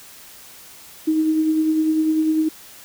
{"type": "tone with tremolo", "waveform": "sine", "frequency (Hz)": 314.2, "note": "D#4", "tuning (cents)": 17, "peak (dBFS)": -14, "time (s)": [1.07, 2.49], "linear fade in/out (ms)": 10, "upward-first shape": "sine", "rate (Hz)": 10, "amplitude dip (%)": 35, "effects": ["white hiss -43 dBFS RMS until 2.84 s"]}